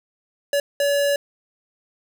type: tone bursts at uneven times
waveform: square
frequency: 569 Hz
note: C#5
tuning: 45 cents sharp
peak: -18 dBFS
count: 2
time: 0.53-0.6 / 0.8-1.16 s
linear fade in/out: 2 ms
effects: none